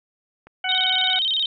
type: click train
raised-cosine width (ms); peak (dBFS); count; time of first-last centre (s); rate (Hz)
0.5; -29; 4; 0.47-1.173; 4.27
type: harmonic tone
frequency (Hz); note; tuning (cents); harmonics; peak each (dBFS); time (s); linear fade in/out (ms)
745; F#5; +12; 1 / 2 / 3 / 4; -28 / -28 / -28 / -28; 0.64-1.19; 5
type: tone with vibrato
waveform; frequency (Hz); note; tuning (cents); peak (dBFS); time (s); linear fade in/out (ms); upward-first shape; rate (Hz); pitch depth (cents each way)
sine; 3406; G#7; +43; -19; 0.69-1.46; 2; square; 17; 160
effects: none